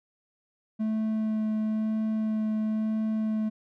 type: tone with vibrato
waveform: triangle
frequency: 217.5 Hz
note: A3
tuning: 20 cents flat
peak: -23 dBFS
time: 0.79-3.5 s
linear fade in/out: 20 ms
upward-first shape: sine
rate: 1 Hz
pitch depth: 9 cents each way
effects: none